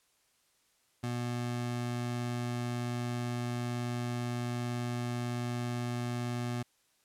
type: tone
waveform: 25% pulse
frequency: 121.2 Hz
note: B2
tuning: 32 cents flat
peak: -29 dBFS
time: 1.03-6.63 s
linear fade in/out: 10 ms
effects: white hiss -71 dBFS RMS until 7.04 s + low-pass 11000 Hz 12 dB/octave